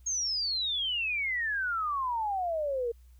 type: exponential sweep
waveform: sine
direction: down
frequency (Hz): 6600 to 457.1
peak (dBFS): -28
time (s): 0.06-2.92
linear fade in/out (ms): 10
effects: added 61 Hz sine -52 dBFS peak until 3.19 s + white hiss -71 dBFS RMS until 3.19 s